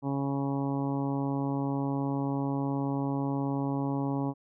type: harmonic tone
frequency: 138.59 Hz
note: C#3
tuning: in tune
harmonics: 1 / 2 / 3 / 4 / 5 / 6 / 7 / 8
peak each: -32 / -30 / -40 / -41 / -44 / -40 / -42 / -47 dBFS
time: 0.02-4.34 s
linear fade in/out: 50 ms
effects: none